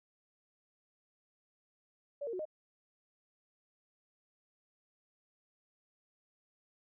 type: tone with pitch steps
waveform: sine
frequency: 572 / 463.5 / 367.6 / 616 Hz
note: D5 / A#4 / F#4 / D#5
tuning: -46 / -10 / -11 / -17 cents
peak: -36 dBFS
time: 2.21-2.454 s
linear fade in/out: 10 ms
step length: 61 ms
effects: none